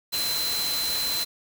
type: tone in noise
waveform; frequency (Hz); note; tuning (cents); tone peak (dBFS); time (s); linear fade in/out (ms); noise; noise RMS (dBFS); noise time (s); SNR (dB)
sine; 4071; C8; -48; -26; 0.12-1.25; 20; white; -30; 0.12-1.25; +1
effects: none